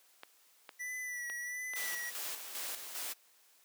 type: clicks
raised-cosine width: 0.3 ms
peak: -29 dBFS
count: 4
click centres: 0.234 / 0.692 / 1.299 / 1.736 s
type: tone with vibrato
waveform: square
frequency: 1964 Hz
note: B6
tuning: 10 cents flat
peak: -39 dBFS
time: 0.79-2.11 s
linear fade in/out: 20 ms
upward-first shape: sine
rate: 1.4 Hz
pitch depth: 39 cents each way
type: noise with tremolo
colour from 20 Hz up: white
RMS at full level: -40 dBFS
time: 1.75-3.14 s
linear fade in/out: 20 ms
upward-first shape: square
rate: 2.5 Hz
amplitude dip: 50%
effects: white hiss -66 dBFS RMS until 3.64 s + high-pass 400 Hz 12 dB/octave